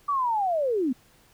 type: linear sweep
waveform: sine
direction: down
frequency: 1174.7 to 233.1 Hz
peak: -22 dBFS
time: 0.08-0.93 s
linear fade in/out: 10 ms
effects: pink hiss -59 dBFS RMS until 1.33 s